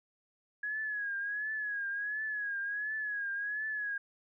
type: tone with vibrato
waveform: sine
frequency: 1671 Hz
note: G#6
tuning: 10 cents sharp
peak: -33 dBFS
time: 0.63-3.98 s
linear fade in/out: 5 ms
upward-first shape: triangle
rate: 1.4 Hz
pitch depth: 85 cents each way
effects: none